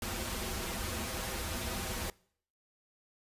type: noise with comb filter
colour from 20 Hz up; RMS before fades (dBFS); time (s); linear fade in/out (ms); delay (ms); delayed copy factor
pink; -37; 0.02-2.1; 2; 6.9; -0.8
effects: noise-tail reverb RT60 0.6 s tail -24 dB re dry + resampled to 32000 Hz